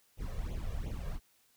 brown noise with flanger, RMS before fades -37 dBFS, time 0.17-1.2 s, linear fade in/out 50 ms, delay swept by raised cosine 0.3 to 1.8 ms, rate 2.8 Hz, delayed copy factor +0.9, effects white hiss -69 dBFS RMS until 1.56 s

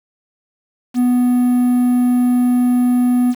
triangle tone with quantisation, 246.9 Hz, B3, in tune, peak -9 dBFS, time 0.94-3.35 s, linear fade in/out 50 ms, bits 6, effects none

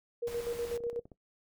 sine tone with tremolo, 473.1 Hz, A#4, 26 cents sharp, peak -30 dBFS, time 0.22-1 s, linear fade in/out 10 ms, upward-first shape square, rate 8.1 Hz, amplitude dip 60%
pink noise, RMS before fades -47 dBFS, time 0.27-0.77 s, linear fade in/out 2 ms
click train, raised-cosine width 2 ms, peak -37 dBFS, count 8, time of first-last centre 0.68-1.118 s, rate 16 Hz
effects noise-tail reverb RT60 0.1 s tail -18 dB re dry

